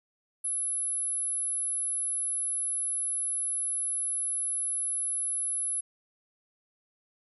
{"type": "tone", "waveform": "sine", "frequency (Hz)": 10980, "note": "F9", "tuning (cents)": -31, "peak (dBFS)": -28, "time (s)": [0.44, 5.81], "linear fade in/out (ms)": 10, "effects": []}